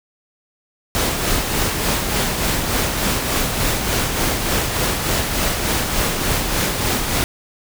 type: noise with tremolo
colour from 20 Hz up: pink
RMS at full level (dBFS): -18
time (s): 0.95-7.24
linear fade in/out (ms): 0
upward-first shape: sine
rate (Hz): 3.4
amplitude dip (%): 40
effects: none